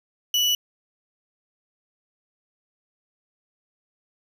35% pulse tone, 2954 Hz, F#7, 3 cents flat, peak -17 dBFS, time 0.34-0.55 s, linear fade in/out 2 ms, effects none

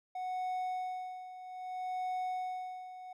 triangle tone with tremolo, 738 Hz, F#5, 5 cents flat, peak -31 dBFS, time 0.15-3.13 s, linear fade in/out 5 ms, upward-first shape sine, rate 0.62 Hz, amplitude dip 75%, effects none

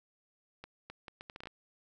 accelerating click train, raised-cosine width 0.3 ms, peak -29 dBFS, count 10, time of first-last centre 0.64-1.472 s, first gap 260 ms, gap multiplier 0.7, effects none

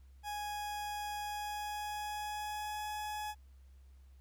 40% pulse tone with pitch glide, 831 to 844.1 Hz, G#5 to G#5, +1 to +28 cents, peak -37 dBFS, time 0.23-3.35 s, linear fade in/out 50 ms, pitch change +27 cents, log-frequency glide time 1.2-2.87 s, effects added 66 Hz sine -55 dBFS peak until 4.2 s + pink hiss -75 dBFS RMS until 4.2 s

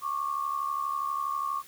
sine tone pair together, 1100 / 1172.3 Hz, C#6 / D6, -14 / -3 cents, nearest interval minor second, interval 111 cents, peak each -30 / -32 dBFS, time 0.01-1.63 s, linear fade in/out 50 ms, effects white hiss -52 dBFS RMS until 1.67 s

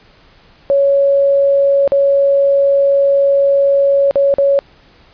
sine tone with dropouts, 557 Hz, C#5, 8 cents sharp, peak -8 dBFS, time 0.7-4.59 s, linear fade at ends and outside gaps 0 ms, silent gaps 1.877-1.92 / 4.11-4.157 / 4.34-4.384 s, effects pink hiss -47 dBFS RMS until 5.13 s + resampled to 11025 Hz

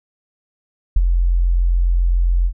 sine tone with ADSR envelope, 43.65 Hz, F1, in tune, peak -7 dBFS, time 0.96-2.53 s, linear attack 6 ms, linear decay 32 ms, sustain -5 dB, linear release 73 ms, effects none

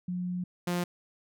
sine / sawtooth tone pair in turn, 179.5 / 176.11 Hz, F3 / F3, +48 / +15 cents, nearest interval unison, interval 33 cents, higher first, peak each -30 / -24 dBFS, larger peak second, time 0.08-0.44 / 0.67-0.84 s, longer first, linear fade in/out 5 ms, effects none

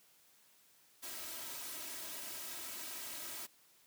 white noise with comb filter, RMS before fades -45 dBFS, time 1.02-3.47 s, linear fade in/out 20 ms, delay 3.1 ms, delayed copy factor +0.75, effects white hiss -67 dBFS RMS until 3.86 s + high-pass 100 Hz 12 dB/octave

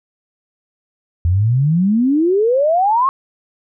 sine exponential sweep, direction up, 82.41 to 1108.7 Hz, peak -11 dBFS, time 1.25-3.09 s, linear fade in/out 0 ms, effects none

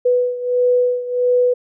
sine beating tone pair, 493.9 / 495.4 Hz, B4 / B4, 0 / +5 cents, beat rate 1.5 Hz, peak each -15 / -19 dBFS, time 0.05-1.54 s, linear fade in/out 10 ms, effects none

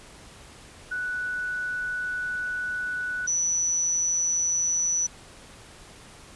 sine tone pair in turn, 1480 / 5934 Hz, F#6 / F#8, 0 / +4 cents, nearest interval 2 octaves, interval 2404 cents, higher second, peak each -27 / -22 dBFS, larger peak second, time 0.91-3.27 / 3.27-5.07 s, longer first, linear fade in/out 10 ms, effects pink hiss -48 dBFS RMS until 6.35 s + resampled to 24000 Hz

